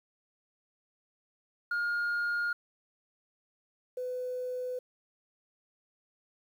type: tone pair in turn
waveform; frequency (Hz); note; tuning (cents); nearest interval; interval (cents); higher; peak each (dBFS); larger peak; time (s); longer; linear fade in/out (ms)
sine; 1420 / 502; F6 / B4; +28 / +28; octave + tritone; 1800; first; -26 / -32; first; 1.71-2.53 / 3.97-4.79; neither; 5
effects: tanh soft clip ceiling -27 dBFS + 10-bit